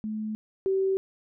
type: tone pair in turn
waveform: sine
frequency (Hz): 215.7 / 384.3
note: A3 / G4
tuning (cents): -34 / -34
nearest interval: minor seventh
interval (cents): 1000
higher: second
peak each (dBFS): -29 / -22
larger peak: second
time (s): 0.04-0.35 / 0.66-0.97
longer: neither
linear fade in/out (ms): 0
effects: none